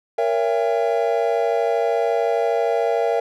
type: chord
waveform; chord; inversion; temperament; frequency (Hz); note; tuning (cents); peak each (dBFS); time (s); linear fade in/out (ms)
triangle; A# diminished seventh; none; just; 466.2 / 559.4 / 671.3 / 805.5; A#4 / C#5 / E5 / G5; 0 / +16 / +31 / +47; -19 / -23 / -20 / -24; 0.18-3.2; 5
effects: none